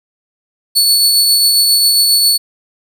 sawtooth tone with tremolo, 4435 Hz, C#8, in tune, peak -4 dBFS, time 0.75-2.38 s, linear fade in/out 20 ms, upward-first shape triangle, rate 7.4 Hz, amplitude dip 30%, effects none

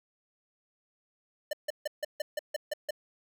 square tone bursts, 599 Hz, D5, 34 cents sharp, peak -30 dBFS, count 9, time 1.51-2.908 s, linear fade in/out 5 ms, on 22 ms, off 150 ms, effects none

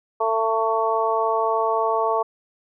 harmonic tone, 223.5 Hz, A3, 27 cents sharp, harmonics 2 / 3 / 4 / 5, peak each -24 / -24 / -24 / -24 dBFS, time 0.2-2.23 s, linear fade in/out 10 ms, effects none

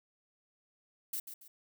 violet noise with echo, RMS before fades -37 dBFS, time 1.13-1.2 s, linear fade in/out 5 ms, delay 140 ms, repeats 2, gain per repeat -9 dB, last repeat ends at 1.48 s, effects none

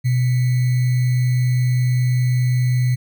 sine tone with sample-and-hold, 125.2 Hz, B2, 24 cents sharp, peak -14 dBFS, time 0.04-2.96 s, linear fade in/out 20 ms, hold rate 2100 Hz, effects none

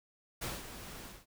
pink noise with ADSR envelope, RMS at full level -37 dBFS, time 0.41-1.26 s, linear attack 14 ms, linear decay 200 ms, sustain -10 dB, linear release 210 ms, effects none

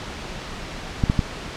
clicks, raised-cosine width 5 ms, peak -5 dBFS, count 3, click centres 1.038 / 1.099 / 1.192 s, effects pink hiss -33 dBFS RMS until 1.56 s + low-pass 5000 Hz 12 dB/octave

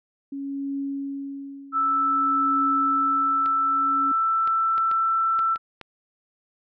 sine tone with tremolo, 277.2 Hz, C#4, in tune, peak -25 dBFS, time 0.32-4.12 s, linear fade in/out 5 ms, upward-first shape triangle, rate 0.54 Hz, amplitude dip 85%
sine tone with pitch glide, 1318.5 to 1333.8 Hz, E6 to E6, 0 to +20 cents, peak -19 dBFS, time 1.72-5.58 s, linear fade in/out 50 ms, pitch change +20 cents, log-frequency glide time 2.7-5.1 s
clicks, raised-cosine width 0.3 ms, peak -22 dBFS, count 7, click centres 3.46 / 4.475 / 4.78 / 4.914 / 5.391 / 5.559 / 5.813 s
effects none

